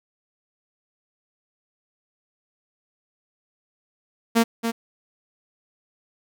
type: tone with echo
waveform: sawtooth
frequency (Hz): 229.9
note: A#3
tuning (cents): -24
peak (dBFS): -11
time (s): 4.35-4.44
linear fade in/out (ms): 20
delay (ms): 280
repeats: 1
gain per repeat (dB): -7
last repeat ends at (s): 4.72
effects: none